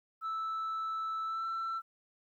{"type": "tone with pitch glide", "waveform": "sine", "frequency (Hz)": [1315, 1338.8], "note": ["E6", "E6"], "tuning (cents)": [-5, 26], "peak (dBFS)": -31, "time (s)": [0.21, 1.82], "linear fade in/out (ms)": 50, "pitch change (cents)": 31, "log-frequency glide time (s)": [1.25, 1.46], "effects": ["tanh soft clip ceiling -32 dBFS", "12-bit"]}